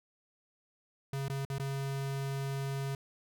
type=tone with dropouts; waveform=square; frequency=137.2 Hz; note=C#3; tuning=17 cents flat; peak=-34 dBFS; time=1.13-2.95 s; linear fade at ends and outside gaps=2 ms; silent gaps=1.283-1.298 / 1.451-1.5 / 1.583-1.597 s; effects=none